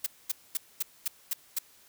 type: noise bursts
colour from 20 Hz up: blue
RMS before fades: -29 dBFS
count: 7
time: 0.04-1.588 s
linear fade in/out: 5 ms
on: 24 ms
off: 230 ms
effects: white hiss -59 dBFS RMS until 1.88 s